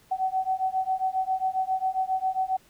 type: beating tone pair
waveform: sine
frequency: 752 / 759.4 Hz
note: F#5 / F#5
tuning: +28 / +45 cents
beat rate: 7.4 Hz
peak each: -27 / -27 dBFS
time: 0.11-2.57 s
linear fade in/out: 10 ms
effects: pink hiss -59 dBFS RMS until 2.69 s